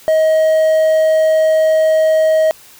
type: tone with quantisation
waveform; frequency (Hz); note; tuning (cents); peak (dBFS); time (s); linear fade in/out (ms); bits
triangle; 632; D#5; +27; -7; 0.08-2.51; 0; 6
effects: white hiss -42 dBFS RMS until 2.79 s